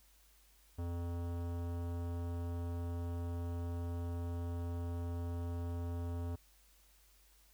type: tone with hard clipping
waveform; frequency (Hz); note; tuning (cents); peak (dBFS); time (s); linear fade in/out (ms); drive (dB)
sine; 86; F2; -26; -39; 0.78-6.36; 10; 18
effects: added 50 Hz sine -66 dBFS peak until 7.53 s + white hiss -68 dBFS RMS until 7.53 s